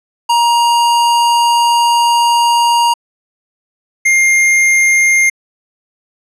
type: tone pair in turn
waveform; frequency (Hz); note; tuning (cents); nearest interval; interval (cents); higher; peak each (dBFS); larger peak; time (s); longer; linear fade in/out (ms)
square; 943 / 2117; A#5 / C7; +20 / +20; octave + major second; 1400; second; -9 / -8; second; 0.29-2.94 / 4.05-5.3; first; 10
effects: low-pass 10000 Hz 12 dB/octave